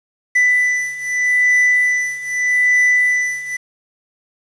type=beating tone pair; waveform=triangle; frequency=1988 / 1988.81 Hz; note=B6 / B6; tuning=+11 / +12 cents; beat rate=0.81 Hz; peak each=-16 / -13 dBFS; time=0.35-3.57 s; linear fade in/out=10 ms; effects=resampled to 22050 Hz + 7-bit